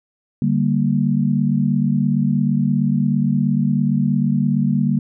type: chord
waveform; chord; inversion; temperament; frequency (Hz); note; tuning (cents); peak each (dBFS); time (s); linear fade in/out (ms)
sine; G minor; second; equal; 146.83 / 196 / 233.1; D3 / G3 / Bb3; 0 / 0 / 0; -19; 0.42-4.99; 2
effects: none